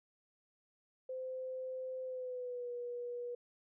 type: tone with pitch glide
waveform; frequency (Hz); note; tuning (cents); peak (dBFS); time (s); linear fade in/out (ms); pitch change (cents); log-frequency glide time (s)
sine; 516 to 484.2; C5 to B4; -24 to -34; -39; 1.09-3.35; 5; -110; 2.04-2.71
effects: none